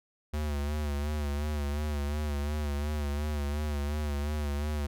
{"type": "tone with vibrato", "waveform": "square", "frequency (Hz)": 73.6, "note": "D2", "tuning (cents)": 4, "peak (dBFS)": -30, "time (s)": [0.33, 4.87], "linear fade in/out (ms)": 10, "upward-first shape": "sine", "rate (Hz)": 2.8, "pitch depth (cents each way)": 54, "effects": []}